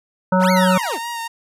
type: harmonic tone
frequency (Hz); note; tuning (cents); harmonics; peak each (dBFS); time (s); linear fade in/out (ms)
185.2; F#3; +2; 1 / 3 / 5 / 7 / 8; -15 / -18 / -19 / -24 / -26; 0.32-0.78; 5
type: linear two-way sweep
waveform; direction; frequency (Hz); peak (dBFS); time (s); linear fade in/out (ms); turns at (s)
25% pulse; up then down; 192 to 2258 to 192; -19; 0.39-0.99; 50; 0.51
type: tone with vibrato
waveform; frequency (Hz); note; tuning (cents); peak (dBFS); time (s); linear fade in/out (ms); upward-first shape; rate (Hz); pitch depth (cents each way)
sawtooth; 932.3; A#5; 0; -21; 0.56-1.28; 10; sine; 4.2; 30
effects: resampled to 32000 Hz